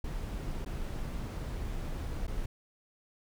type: noise with dropouts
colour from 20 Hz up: brown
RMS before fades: -36 dBFS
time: 0.04-2.46 s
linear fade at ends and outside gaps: 5 ms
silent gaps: 0.649-0.66 / 2.269-2.278 s
effects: none